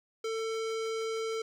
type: tone with low-pass filter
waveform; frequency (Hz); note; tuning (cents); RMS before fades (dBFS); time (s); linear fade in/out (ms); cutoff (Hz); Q
square; 446.8; A4; +27; -34; 0.24-1.42; 5; 6600; 0.95
effects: 11-bit